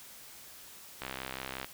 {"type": "click train", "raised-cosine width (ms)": 0.3, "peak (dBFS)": -21, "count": 42, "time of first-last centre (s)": [1.02, 1.645], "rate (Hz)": 65.6, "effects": ["white hiss -51 dBFS RMS until 1.73 s"]}